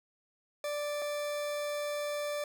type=tone pair in turn; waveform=40% pulse; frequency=587.3 / 587.3 Hz; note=D5 / D5; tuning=0 / 0 cents; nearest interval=unison; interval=0 cents; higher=neither; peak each=-32 / -32 dBFS; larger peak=neither; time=0.64-1.02 / 1.02-2.44 s; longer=second; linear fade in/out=2 ms; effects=none